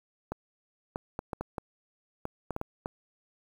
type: clicks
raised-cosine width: 1 ms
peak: -19 dBFS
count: 11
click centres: 0.32 / 0.959 / 1.191 / 1.332 / 1.41 / 1.582 / 2.254 / 2.507 / 2.564 / 2.614 / 2.859 s
effects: 8-bit